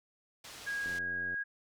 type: low-pass noise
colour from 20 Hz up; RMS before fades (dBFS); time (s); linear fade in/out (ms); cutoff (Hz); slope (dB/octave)
white; -49; 0.44-0.99; 5; 6100; 12
type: tone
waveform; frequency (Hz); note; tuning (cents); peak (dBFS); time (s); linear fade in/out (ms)
sine; 1642; G#6; -20; -33; 0.66-1.44; 20
type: click train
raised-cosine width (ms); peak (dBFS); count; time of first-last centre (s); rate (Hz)
2; -37; 44; 0.86-1.343; 89.1
effects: none